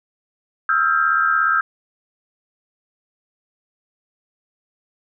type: tone cluster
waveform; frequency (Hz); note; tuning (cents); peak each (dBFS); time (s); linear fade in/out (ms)
sine; 1292 / 1369 / 1592; E6 / F6 / G6; -35 / -35 / +26; -19; 0.69-1.61; 2
effects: none